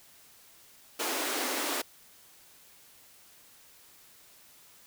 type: high-pass noise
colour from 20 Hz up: pink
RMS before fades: -32 dBFS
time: 0.99-1.82 s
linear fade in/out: 10 ms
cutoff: 250 Hz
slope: 96 dB/octave
effects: white hiss -57 dBFS RMS until 4.86 s